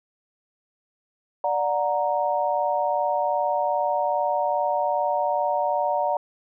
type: chord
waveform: sine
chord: D augmented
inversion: none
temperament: equal with one note detuned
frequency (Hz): 587.3 / 729.8 / 932.3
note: D5 / F#5 / A#5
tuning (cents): 0 / -24 / 0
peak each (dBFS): -25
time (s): 1.44-6.17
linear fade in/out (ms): 2
effects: none

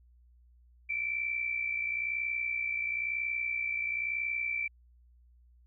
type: tone pair together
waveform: sine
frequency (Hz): 2278 / 2339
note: C#7 / D7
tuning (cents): +47 / -8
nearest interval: unison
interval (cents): 45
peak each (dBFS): -38 / -31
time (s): 0.89-4.68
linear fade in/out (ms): 10
effects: added 60 Hz sine -58 dBFS peak until 5.66 s

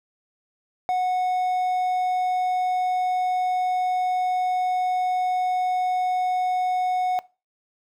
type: tone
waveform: triangle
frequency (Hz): 734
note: F#5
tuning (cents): -14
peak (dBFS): -18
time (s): 0.89-7.19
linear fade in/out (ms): 0
effects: noise-tail reverb RT60 0.3 s tail -21 dB re dry

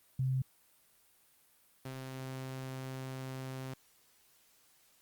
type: tone pair in turn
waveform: sine / sawtooth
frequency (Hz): 130.81 / 131.36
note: C3 / C3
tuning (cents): 0 / +7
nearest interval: unison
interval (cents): 7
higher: second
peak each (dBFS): -29 / -36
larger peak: first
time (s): 0.19-0.42 / 1.85-3.74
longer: second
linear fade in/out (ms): 5
effects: white hiss -67 dBFS RMS until 5.01 s + Opus 32 kbps

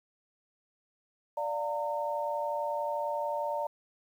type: chord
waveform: sine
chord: Bb major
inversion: first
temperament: equal with one note detuned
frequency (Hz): 587.3 / 698.5 / 913.7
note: D5 / F5 / Bb5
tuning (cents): 0 / 0 / -35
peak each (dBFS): -33 / -39 / -33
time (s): 1.37-3.67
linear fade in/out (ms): 5
effects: 10-bit

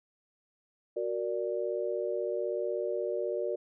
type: chord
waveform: sine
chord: Gb augmented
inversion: none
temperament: equal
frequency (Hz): 370 / 466.2 / 587.3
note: Gb4 / Bb4 / D5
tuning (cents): 0 / 0 / 0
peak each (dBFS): -34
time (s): 0.96-3.56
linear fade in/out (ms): 10
effects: none

